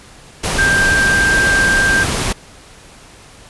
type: tone in noise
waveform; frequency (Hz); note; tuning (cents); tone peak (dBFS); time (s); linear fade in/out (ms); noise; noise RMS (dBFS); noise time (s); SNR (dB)
sine; 1582; G6; +15; -11; 0.58-2.04; 10; pink; -18; 0.43-2.33; +4
effects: pink hiss -41 dBFS RMS until 3.49 s + resampled to 24000 Hz